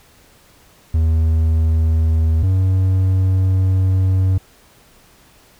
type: tone pair in turn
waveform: triangle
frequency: 80.2 / 94.1 Hz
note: E2 / F#2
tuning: -47 / +30 cents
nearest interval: minor third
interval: 277 cents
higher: second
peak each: -10 dBFS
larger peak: neither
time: 0.94-2.43 / 2.43-4.38 s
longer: second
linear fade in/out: 5 ms
effects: pink hiss -50 dBFS RMS until 5.59 s